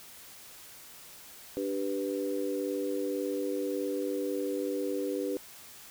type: chord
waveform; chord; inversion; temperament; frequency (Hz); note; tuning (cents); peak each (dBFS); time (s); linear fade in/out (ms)
sine; G major; second; equal; 293.7 / 392 / 493.9; D4 / G4 / B4; 0 / 0 / 0; -34; 1.57-5.37; 0
effects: white hiss -50 dBFS RMS until 5.9 s